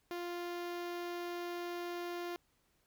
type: tone with notch filter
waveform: sawtooth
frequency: 349.2 Hz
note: F4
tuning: in tune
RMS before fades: -41 dBFS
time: 0.11-2.36 s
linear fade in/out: 0 ms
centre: 8500 Hz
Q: 0.94
effects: pink hiss -75 dBFS RMS until 2.86 s